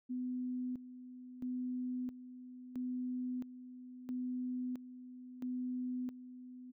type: tone with tremolo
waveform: sine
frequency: 251.2 Hz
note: B3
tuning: 30 cents sharp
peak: -36 dBFS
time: 0.09-6.72 s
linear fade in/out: 20 ms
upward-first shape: square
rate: 0.75 Hz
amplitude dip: 75%
effects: none